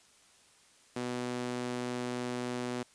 sawtooth tone with high-pass filter, 123.47 Hz, B2, in tune, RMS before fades -36 dBFS, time 0.96-2.83 s, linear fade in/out 5 ms, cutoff 260 Hz, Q 1.4, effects white hiss -62 dBFS RMS until 2.94 s + resampled to 22050 Hz

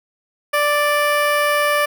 15% pulse tone with notch filter, 587.3 Hz, D5, in tune, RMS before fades -17 dBFS, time 0.53-1.86 s, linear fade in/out 10 ms, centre 6500 Hz, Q 1.5, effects none

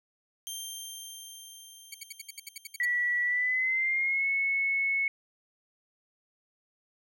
15% pulse tone with exponential decay, 3162 Hz, G7, 14 cents sharp, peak -28 dBFS, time 0.47-4.38 s, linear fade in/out 0 ms, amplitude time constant 850 ms
10% pulse tone bursts, 2251 Hz, C#7, 26 cents sharp, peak -29 dBFS, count 11, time 1.92-2.854 s, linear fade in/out 5 ms, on 24 ms, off 67 ms
sine tone with pitch glide, 1947 to 2198 Hz, B6 to C#7, -25 to -15 cents, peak -25 dBFS, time 2.8-5.08 s, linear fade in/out 2 ms, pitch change +210 cents, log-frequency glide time 3.24-4.27 s
effects none

